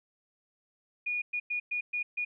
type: tone bursts at uneven times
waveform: sine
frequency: 2447 Hz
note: D#7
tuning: 29 cents flat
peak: -29 dBFS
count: 6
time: 1.06-1.22 / 1.33-1.4 / 1.5-1.6 / 1.71-1.81 / 1.93-2.03 / 2.17-2.25 s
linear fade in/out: 10 ms
effects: none